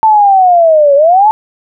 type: linear two-way sweep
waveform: sine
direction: down then up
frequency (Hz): 890 to 550 to 890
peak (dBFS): -3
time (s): 0.03-1.31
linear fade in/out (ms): 0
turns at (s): 0.95
effects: none